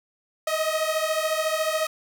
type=beating tone pair; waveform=sawtooth; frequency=623 / 637 Hz; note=D#5 / D#5; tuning=+2 / +41 cents; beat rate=14 Hz; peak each=-22 dBFS; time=0.47-1.87 s; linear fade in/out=5 ms; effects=9-bit